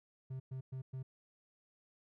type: tone bursts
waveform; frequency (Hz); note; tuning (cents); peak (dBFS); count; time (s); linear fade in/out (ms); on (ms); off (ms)
triangle; 130.81; C3; 0; -38; 4; 0.3-1.03; 10; 100; 110
effects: none